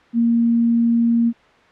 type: tone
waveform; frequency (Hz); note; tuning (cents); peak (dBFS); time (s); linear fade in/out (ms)
sine; 233.1; A#3; 0; -13; 0.13-1.33; 50
effects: white hiss -50 dBFS RMS until 1.71 s + low-pass 2000 Hz 12 dB/octave